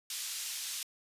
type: band-pass noise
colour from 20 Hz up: pink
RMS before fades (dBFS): -39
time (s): 0.1-0.83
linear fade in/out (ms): 2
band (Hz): 3800 to 12000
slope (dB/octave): 12
effects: resampled to 32000 Hz